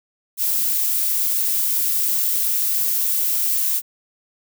violet noise, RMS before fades -20 dBFS, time 0.37-3.82 s, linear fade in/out 50 ms, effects none

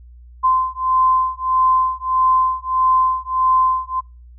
sine beating tone pair, 1034 / 1035.6 Hz, C6 / C6, -21 / -18 cents, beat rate 1.6 Hz, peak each -17 dBFS, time 0.43-4.01 s, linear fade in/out 20 ms, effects noise-tail reverb RT60 0.3 s tail -25 dB re dry + added 60 Hz sine -39 dBFS peak until 4.38 s

